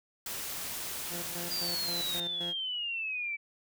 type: noise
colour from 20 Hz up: white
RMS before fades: -38 dBFS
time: 0.26-2.2 s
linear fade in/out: 2 ms
type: tone with tremolo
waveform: 15% pulse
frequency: 173 Hz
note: F3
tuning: 16 cents flat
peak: -33 dBFS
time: 1.09-2.54 s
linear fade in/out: 50 ms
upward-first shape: square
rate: 3.8 Hz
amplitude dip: 70%
type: exponential sweep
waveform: sine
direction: down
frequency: 4852 to 2295 Hz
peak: -32 dBFS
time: 1.5-3.37 s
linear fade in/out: 20 ms
effects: none